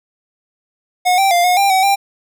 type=tone with pitch steps; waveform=square; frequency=726 / 780 / 698 / 722 / 794 / 758 / 793 Hz; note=F#5 / G5 / F5 / F#5 / G5 / F#5 / G5; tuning=-33 / -9 / -1 / -43 / +22 / +42 / +20 cents; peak=-11 dBFS; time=1.05-1.96 s; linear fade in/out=20 ms; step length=130 ms; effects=none